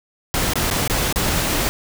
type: noise with dropouts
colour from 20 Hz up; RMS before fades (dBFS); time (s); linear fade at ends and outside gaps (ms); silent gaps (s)
pink; -20; 0.34-1.69; 0; 0.535-0.556 / 0.701-0.711 / 0.877-0.898 / 1.126-1.159
effects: none